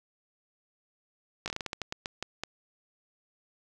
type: slowing click train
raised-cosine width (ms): 0.2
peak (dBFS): -16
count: 13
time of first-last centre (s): 1.46-2.436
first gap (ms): 18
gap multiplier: 1.25
effects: none